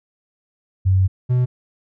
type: tone pair in turn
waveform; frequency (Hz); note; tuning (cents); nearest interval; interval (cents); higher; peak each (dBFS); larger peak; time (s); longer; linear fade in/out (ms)
sine / triangle; 94.4 / 124.98; F#2 / B2; +35 / +21; perfect fourth; 486; second; -12; neither; 0.85-1.08 / 1.29-1.46; first; 20
effects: none